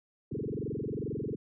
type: tone with frequency modulation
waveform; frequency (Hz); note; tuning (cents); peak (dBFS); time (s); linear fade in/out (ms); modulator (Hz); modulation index
sine; 277.2; C#4; 0; -32; 0.31-1.36; 10; 22.4; 8
effects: none